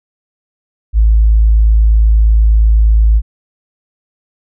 sine tone, 54.2 Hz, A1, 25 cents flat, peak -4 dBFS, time 0.93-3.22 s, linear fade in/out 50 ms, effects tanh soft clip ceiling 0 dBFS

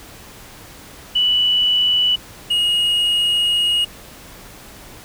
sine / triangle tone pair in turn, 2961 / 2877 Hz, F#7 / F#7, +1 / -49 cents, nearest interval unison, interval 50 cents, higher first, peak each -13 dBFS, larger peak neither, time 1.15-2.16 / 2.5-3.85 s, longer second, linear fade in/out 10 ms, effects pink hiss -40 dBFS RMS until 5.04 s

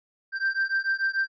triangle beating tone pair, 1568 / 1574.8 Hz, G6 / G6, 0 / +8 cents, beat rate 6.8 Hz, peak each -25 dBFS, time 0.32-1.28 s, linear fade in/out 50 ms, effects resampled to 16000 Hz

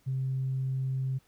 sine tone, 132 Hz, C3, 16 cents sharp, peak -27 dBFS, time 0.06-1.19 s, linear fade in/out 20 ms, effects tanh soft clip ceiling -23 dBFS + pink hiss -67 dBFS RMS until 1.27 s

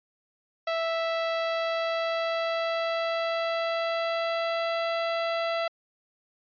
sawtooth tone with pitch glide, 659.3 to 667.7 Hz, E5 to E5, 0 to +22 cents, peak -22 dBFS, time 0.67-5.68 s, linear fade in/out 5 ms, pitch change +22 cents, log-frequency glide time 1.36-4.9 s, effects resampled to 11025 Hz

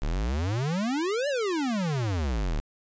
square exponential two-way sweep, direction up then down, 34 to 597 to 34 Hz, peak -26 dBFS, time 0.02-2.6 s, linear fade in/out 0 ms, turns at 1.28 s, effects resampled to 16000 Hz

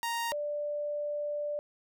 sawtooth / sine tone pair in turn, 932.3 / 588.6 Hz, A#5 / D5, 0 / +4 cents, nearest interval minor sixth, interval 796 cents, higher first, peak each -27 / -31 dBFS, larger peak first, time 0.03-0.32 / 0.32-1.59 s, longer second, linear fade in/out 0 ms, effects none

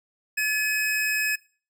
square tone pair together, 1719.5 / 2535 Hz, A6 / D#7, -40 / +32 cents, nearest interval perfect fifth, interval 672 cents, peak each -26 dBFS, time 0.37-1.36 s, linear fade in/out 10 ms, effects noise-tail reverb RT60 0.4 s tail -22 dB re dry

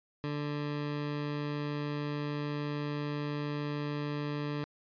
20% pulse tone, 146.83 Hz, D3, in tune, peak -28 dBFS, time 0.24-4.64 s, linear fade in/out 0 ms, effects resampled to 11025 Hz

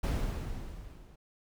brown noise with level ramp, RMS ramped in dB -27 to -54 dBFS, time 0.03-1.16 s, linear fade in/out 10 ms, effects none

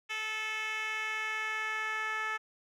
10% pulse tone with band-pass filter sweep, 435.4 Hz, A4, 18 cents flat, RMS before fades -35 dBFS, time 0.09-2.38 s, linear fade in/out 20 ms, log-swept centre 2700 to 1600 Hz, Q 1.8, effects none

